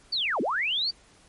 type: linear two-way sweep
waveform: sine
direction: down then up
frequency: 4700 to 196 to 4700 Hz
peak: -24 dBFS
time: 0.12-0.91 s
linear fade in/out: 10 ms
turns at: 0.41 s
effects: pink hiss -57 dBFS RMS until 1.28 s + MP3 48 kbps